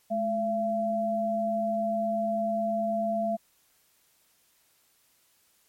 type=tone pair together; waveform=sine; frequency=213.6 / 677.3 Hz; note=G#3 / E5; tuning=+49 / +47 cents; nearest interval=octave + minor sixth; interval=1998 cents; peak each=-31 / -26 dBFS; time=0.1-3.37 s; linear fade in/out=20 ms; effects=white hiss -66 dBFS RMS until 5.68 s + MP3 64 kbps